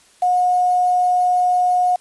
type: tone with quantisation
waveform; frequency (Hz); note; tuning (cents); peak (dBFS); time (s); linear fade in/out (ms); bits
sine; 723; F#5; -40; -13; 0.22-1.96; 5; 6
effects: white hiss -52 dBFS RMS until 2 s + resampled to 24000 Hz